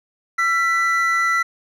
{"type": "tone pair together", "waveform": "triangle", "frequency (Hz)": [1348.7, 1975.5], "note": ["E6", "B6"], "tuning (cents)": [39, 0], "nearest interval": "perfect fifth", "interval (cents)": 661, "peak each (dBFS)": -17, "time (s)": [0.38, 1.43], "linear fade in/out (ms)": 10, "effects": []}